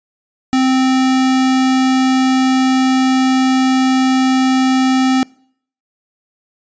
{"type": "tone", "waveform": "square", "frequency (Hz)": 260.7, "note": "C4", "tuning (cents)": -6, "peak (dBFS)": -11, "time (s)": [0.53, 5.23], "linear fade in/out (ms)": 0, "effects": ["noise-tail reverb RT60 0.6 s tail -25 dB re dry", "resampled to 16000 Hz"]}